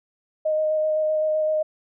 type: tone with vibrato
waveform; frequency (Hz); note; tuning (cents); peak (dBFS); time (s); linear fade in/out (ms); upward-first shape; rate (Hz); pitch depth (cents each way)
sine; 620; D#5; -6; -19; 0.45-1.63; 10; square; 7.8; 9
effects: none